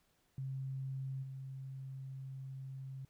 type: tone with level steps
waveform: sine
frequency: 133.6 Hz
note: C3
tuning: 36 cents sharp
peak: -38 / -43 dBFS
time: 0.38-3.05 s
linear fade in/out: 2 ms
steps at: 1.22 s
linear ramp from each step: 20 ms
effects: pink hiss -75 dBFS RMS until 3.09 s